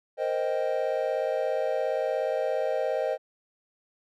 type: chord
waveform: triangle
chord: C minor seventh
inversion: third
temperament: equal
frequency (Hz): 466.2 / 523.3 / 622.3 / 784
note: Bb4 / C5 / Eb5 / G5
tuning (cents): 0 / 0 / 0 / 0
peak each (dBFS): -31 / -27 / -27 / -33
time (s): 0.17-3.18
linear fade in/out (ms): 50
effects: none